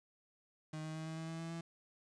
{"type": "tone with pitch steps", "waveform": "35% pulse", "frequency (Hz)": [155.56, 157.1, 158.65, 160.21, 161.79, 163.39, 165, 166.63], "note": ["D#3", "D#3", "D#3", "E3", "E3", "E3", "E3", "E3"], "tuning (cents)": [0, 17, 34, -49, -32, -15, 2, 19], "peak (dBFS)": -40, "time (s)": [0.73, 1.61], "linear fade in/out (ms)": 5, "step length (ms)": 110, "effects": ["resampled to 22050 Hz", "11-bit"]}